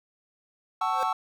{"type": "chord", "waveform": "triangle", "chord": "F# minor seventh", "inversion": "none", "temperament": "equal with one note detuned", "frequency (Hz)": [750.3, 880, 1108.7, 1318.5], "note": ["F#5", "A5", "C#6", "E6"], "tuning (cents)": [24, 0, 0, 0], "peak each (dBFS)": -28, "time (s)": [0.81, 1.13], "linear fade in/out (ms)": 5}
{"type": "tone with exponential growth", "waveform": "square", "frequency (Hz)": 523, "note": "C5", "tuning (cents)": -1, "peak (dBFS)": -29, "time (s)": [0.85, 1.03], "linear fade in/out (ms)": 0, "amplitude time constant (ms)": 37}
{"effects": []}